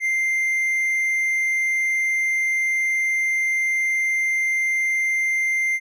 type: tone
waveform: triangle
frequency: 2093 Hz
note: C7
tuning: in tune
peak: -17 dBFS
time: 0-5.8 s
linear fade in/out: 50 ms
effects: none